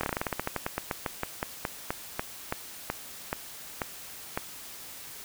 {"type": "slowing click train", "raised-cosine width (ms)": 0.5, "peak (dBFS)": -13, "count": 26, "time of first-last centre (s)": [0.01, 4.375], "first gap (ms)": 24, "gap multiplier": 1.14, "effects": ["white hiss -44 dBFS RMS until 5.24 s"]}